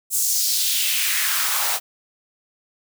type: noise with high-pass filter sweep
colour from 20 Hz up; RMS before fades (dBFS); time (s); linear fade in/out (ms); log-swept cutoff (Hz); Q
white; -21; 0.1-1.8; 50; 8200 to 700; 2
effects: none